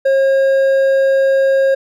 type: tone with hard clipping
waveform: sine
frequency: 540 Hz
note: C#5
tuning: 45 cents flat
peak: -11 dBFS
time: 0.05-1.75 s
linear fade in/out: 10 ms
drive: 5 dB
effects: none